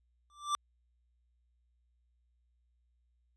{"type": "tone with exponential growth", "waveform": "square", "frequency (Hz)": 1174.7, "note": "D6", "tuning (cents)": 0, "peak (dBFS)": -27, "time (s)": [0.3, 0.55], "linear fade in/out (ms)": 0, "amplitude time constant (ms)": 54, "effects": ["added 60 Hz sine -70 dBFS peak until 3.36 s", "resampled to 22050 Hz"]}